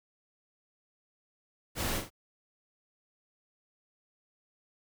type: noise with echo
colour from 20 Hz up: pink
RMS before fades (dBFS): -33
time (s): 1.75-2.02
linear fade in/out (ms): 50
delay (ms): 42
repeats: 2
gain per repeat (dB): -7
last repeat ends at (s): 2.104
effects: none